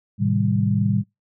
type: chord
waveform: sine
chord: A half-diminished seventh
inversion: none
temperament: just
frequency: 110 / 132 / 158.4 / 198 Hz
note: A2 / C3 / Eb3 / G3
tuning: 0 / +16 / +31 / +18 cents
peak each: -21 / -25 / -26 / -21 dBFS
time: 0.18-1.04 s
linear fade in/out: 50 ms
effects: noise-tail reverb RT60 0.2 s tail -26 dB re dry